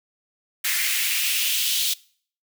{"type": "noise with high-pass filter sweep", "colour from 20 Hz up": "white", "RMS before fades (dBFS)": -23, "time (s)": [0.64, 1.94], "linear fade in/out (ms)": 10, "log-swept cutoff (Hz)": [1900, 3500], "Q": 2.8, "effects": ["noise-tail reverb RT60 0.5 s tail -22 dB re dry"]}